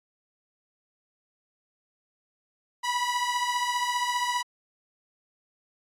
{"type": "beating tone pair", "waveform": "sawtooth", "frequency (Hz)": [974, 989], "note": ["B5", "B5"], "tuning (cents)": [-24, 2], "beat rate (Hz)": 15, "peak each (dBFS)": [-23, -27], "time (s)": [2.83, 4.43], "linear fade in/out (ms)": 20, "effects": ["low-pass 9000 Hz 12 dB/octave", "AAC 64 kbps"]}